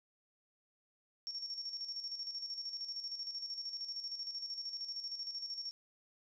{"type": "tone with tremolo", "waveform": "sine", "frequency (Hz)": 5500, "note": "F8", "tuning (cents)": -27, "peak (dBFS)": -38, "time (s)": [1.27, 5.71], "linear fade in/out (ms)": 0, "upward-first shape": "square", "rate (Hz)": 13, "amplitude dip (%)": 55, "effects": []}